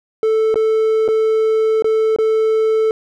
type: tone with dropouts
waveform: triangle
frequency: 440 Hz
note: A4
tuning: in tune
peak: -10 dBFS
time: 0.23-2.91 s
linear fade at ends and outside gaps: 1 ms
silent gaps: 0.543-0.557 / 1.079-1.086 / 1.823-1.844 / 2.162-2.186 s
effects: none